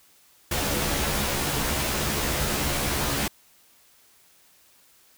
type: noise with comb filter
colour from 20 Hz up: pink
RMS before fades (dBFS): -26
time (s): 0.51-3.28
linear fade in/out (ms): 5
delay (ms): 14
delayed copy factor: +1
effects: white hiss -58 dBFS RMS until 5.17 s